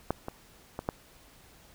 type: clicks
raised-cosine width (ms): 1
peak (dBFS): -13 / -21 / -20 / -14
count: 4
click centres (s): 0.106 / 0.284 / 0.791 / 0.889
effects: pink hiss -57 dBFS RMS until 1.74 s